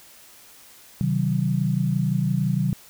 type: chord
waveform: sine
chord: C diminished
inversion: none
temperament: just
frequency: 130.81 / 156.98 / 188.37 Hz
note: C3 / Eb3 / Gb3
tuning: 0 / +16 / +31 cents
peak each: -24 dBFS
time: 1.01-2.73 s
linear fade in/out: 0 ms
effects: white hiss -49 dBFS RMS until 2.89 s